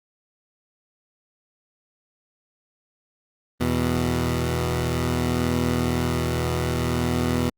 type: tone pair together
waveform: 15% pulse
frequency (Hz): 82 / 122.73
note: E2 / B2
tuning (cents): -9 / -10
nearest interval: perfect fifth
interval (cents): 699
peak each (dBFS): -18 / -18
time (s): 3.6-7.5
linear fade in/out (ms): 10
effects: Opus 32 kbps